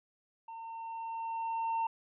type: tone with level ramp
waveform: triangle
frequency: 909 Hz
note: A#5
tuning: 44 cents flat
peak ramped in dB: -41 to -27 dBFS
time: 0.48-1.87 s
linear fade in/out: 5 ms
effects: resampled to 8000 Hz